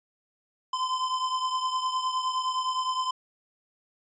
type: beating tone pair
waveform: square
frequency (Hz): 1024 / 1033.7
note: C6 / C6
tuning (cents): -38 / -21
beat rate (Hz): 9.7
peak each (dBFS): -28 / -34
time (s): 0.73-3.11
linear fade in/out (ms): 5
effects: resampled to 16000 Hz